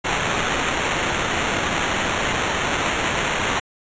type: noise with sample-and-hold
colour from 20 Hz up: blue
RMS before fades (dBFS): -22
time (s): 0.04-3.6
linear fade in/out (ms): 10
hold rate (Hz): 4900
effects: resampled to 16000 Hz